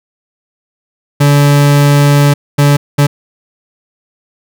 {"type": "tone bursts at uneven times", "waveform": "40% pulse", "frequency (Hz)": 143.8, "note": "D3", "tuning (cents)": -36, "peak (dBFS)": -4, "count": 3, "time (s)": [[1.2, 2.34], [2.58, 2.77], [2.98, 3.07]], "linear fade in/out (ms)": 10, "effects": []}